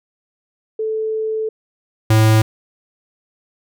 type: tone pair in turn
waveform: sine / square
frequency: 438 / 109.74 Hz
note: A4 / A2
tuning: -8 / -4 cents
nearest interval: 2 octaves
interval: 2396 cents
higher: first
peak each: -18 / -10 dBFS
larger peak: second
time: 0.79-1.49 / 2.1-2.42 s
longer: first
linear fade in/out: 5 ms
effects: none